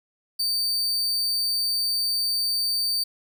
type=tone; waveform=40% pulse; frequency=4600 Hz; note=D8; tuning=37 cents flat; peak=-21 dBFS; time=0.39-3.04 s; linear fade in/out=10 ms; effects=none